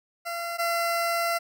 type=tone pair in turn; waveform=20% pulse; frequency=683 / 680.4 Hz; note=F5 / F5; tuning=-39 / -45 cents; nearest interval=unison; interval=6 cents; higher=first; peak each=-25 / -19 dBFS; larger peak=second; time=0.25-0.58 / 0.58-1.39 s; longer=second; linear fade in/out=20 ms; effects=none